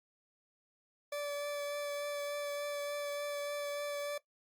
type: tone with vibrato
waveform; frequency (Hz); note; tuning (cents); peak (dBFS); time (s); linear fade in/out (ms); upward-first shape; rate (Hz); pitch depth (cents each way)
40% pulse; 579; D5; -25; -35; 1.12-4.18; 5; triangle; 3.4; 13
effects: noise-tail reverb RT60 0.1 s tail -17 dB re dry + Opus 48 kbps